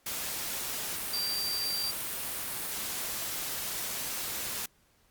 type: tone in noise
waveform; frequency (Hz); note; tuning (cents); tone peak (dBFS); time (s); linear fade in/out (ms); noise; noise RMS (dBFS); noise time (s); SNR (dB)
sine; 4699; D8; 0; -30; 1.13-1.91; 5; white; -35; 0.06-4.66; +2
effects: pink hiss -67 dBFS RMS until 5.1 s + Opus 48 kbps